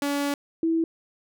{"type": "tone pair in turn", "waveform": ["sawtooth", "sine"], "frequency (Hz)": [284.7, 327.5], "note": ["C#4", "E4"], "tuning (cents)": [46, -11], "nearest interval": "major second", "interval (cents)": 243, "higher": "second", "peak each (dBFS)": [-20, -20], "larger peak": "neither", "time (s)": [[0.02, 0.34], [0.63, 0.84]], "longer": "first", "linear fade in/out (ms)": 2, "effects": []}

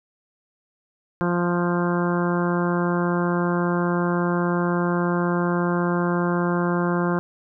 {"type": "harmonic tone", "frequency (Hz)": 174.9, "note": "F3", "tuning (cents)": 3, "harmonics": [1, 2, 3, 4, 5, 6, 7, 8, 9], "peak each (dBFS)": [-22, -25, -30, -33, -34, -30, -35, -33, -35], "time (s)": [1.21, 7.19], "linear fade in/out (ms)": 0, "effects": []}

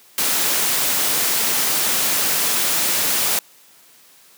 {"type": "noise", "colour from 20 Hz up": "white", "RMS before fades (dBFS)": -19, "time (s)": [0.18, 3.39], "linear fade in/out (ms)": 2, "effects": ["white hiss -50 dBFS RMS until 4.37 s", "high-pass 150 Hz 12 dB/octave"]}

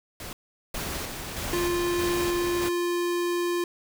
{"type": "noise", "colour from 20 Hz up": "pink", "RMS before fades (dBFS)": -38, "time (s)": [0.2, 0.33], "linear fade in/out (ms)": 2}
{"type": "noise with tremolo", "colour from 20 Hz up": "pink", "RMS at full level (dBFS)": -32, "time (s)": [0.74, 2.69], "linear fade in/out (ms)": 5, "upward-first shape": "square", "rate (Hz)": 1.6, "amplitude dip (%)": 35}
{"type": "tone", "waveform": "square", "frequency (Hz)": 349.2, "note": "F4", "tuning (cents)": 0, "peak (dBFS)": -25, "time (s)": [1.53, 3.64], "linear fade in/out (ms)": 2}
{"effects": []}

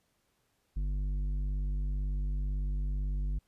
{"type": "tone with tanh clipping", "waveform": "sine", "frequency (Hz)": 49, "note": "G1", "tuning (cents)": 0, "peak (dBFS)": -31, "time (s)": [0.76, 3.39], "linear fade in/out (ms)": 10, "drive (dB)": 9, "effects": ["pink hiss -75 dBFS RMS until 3.47 s", "resampled to 32000 Hz"]}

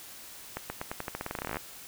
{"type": "accelerating click train", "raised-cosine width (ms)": 0.5, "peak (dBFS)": -18, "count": 21, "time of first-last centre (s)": [0.57, 1.569], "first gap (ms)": 130, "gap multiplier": 0.88, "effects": ["white hiss -47 dBFS RMS until 1.87 s"]}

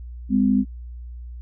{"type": "tone pair together", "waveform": "sine", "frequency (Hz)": [203.7, 256.8], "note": ["G#3", "C4"], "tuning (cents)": [-33, -32], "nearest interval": "major third", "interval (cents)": 401, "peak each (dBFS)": -18, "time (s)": [0.29, 0.65], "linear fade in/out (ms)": 50, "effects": ["added 60 Hz sine -33 dBFS peak until 1.41 s"]}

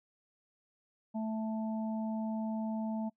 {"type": "harmonic tone", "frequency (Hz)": 220, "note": "A3", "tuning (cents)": 0, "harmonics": [1, 3, 4], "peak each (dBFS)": [-33, -43, -45], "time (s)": [1.14, 3.1], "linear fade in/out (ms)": 20, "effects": ["noise-tail reverb RT60 0.1 s tail -25 dB re dry"]}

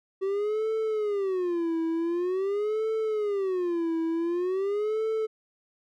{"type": "tone with vibrato", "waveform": "triangle", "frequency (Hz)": 380, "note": "F#4", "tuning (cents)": 46, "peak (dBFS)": -23, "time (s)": [0.21, 5.27], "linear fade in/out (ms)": 20, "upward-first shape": "sine", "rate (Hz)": 0.46, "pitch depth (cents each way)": 260, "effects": []}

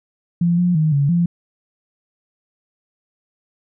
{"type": "tone with pitch steps", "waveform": "sine", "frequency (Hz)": [172, 177.2, 156, 141.4, 172.2], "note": ["F3", "F3", "D#3", "C#3", "F3"], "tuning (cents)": [-26, 25, 5, 35, -24], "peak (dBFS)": -13, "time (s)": [0.41, 1.26], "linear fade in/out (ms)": 5, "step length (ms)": 170, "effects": []}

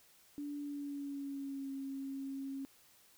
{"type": "tone with pitch glide", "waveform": "sine", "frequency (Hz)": [289.7, 271.9], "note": ["D4", "C#4"], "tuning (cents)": [-24, -33], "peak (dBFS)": -39, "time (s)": [0.38, 2.65], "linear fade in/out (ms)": 0, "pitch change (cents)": -109, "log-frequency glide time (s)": [0.58, 1.72], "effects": ["white hiss -65 dBFS RMS until 3.17 s"]}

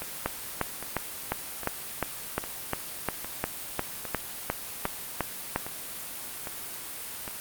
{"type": "two click trains", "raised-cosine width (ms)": 0.5, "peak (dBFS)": [-20, -10], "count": [10, 16], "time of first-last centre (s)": [[0.02, 7.278], [0.26, 5.56]], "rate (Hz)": [1.24, 2.83], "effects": ["white hiss -38 dBFS RMS until 7.4 s", "Opus 32 kbps"]}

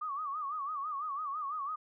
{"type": "tone with vibrato", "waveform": "sine", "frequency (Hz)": 1174.7, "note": "D6", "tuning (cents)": 0, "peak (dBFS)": -34, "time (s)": [0.01, 1.76], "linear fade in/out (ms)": 10, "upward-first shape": "sine", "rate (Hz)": 6, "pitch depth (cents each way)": 130, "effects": []}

